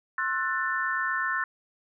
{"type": "chord", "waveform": "sine", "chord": "F# half-diminished seventh", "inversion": "second", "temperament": "just", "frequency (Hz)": [1065.6, 1332, 1480, 1776], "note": ["C6", "E6", "F#6", "A6"], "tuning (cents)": [31, 18, 0, 16], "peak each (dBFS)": [-32, -33, -31, -29], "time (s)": [0.18, 1.44], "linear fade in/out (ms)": 2, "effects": []}